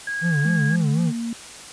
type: tone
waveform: sine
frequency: 1642 Hz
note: G#6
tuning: 20 cents flat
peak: -24 dBFS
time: 0.07-0.76 s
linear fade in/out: 5 ms
type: tone with vibrato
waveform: triangle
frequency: 156.9 Hz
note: D#3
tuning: 15 cents sharp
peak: -16 dBFS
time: 0.21-1.13 s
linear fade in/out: 50 ms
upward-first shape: sine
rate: 4 Hz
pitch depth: 170 cents each way
type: tone with pitch glide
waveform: sine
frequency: 213 to 232.3 Hz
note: G#3 to A#3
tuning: +44 to -6 cents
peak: -24 dBFS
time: 0.45-1.33 s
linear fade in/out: 2 ms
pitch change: +150 cents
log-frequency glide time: 0.86-1.06 s
effects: white hiss -39 dBFS RMS until 1.72 s + resampled to 22050 Hz